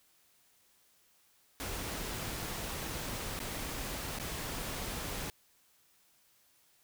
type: noise with dropouts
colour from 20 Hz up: pink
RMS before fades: -39 dBFS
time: 1.6-5.3 s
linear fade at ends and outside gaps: 0 ms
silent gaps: 3.391-3.402 / 4.187-4.198 s
effects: white hiss -68 dBFS RMS until 6.83 s